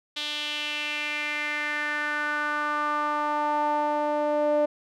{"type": "tone with band-pass filter sweep", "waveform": "sawtooth", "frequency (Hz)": 297.4, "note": "D4", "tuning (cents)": 22, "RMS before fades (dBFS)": -27, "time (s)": [0.16, 4.66], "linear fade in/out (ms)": 10, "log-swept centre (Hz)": [3500, 600], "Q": 3.9, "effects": []}